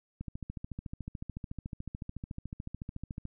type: click train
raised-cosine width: 5 ms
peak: -26 dBFS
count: 43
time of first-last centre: 0.21-3.253 s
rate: 13.8 Hz
effects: none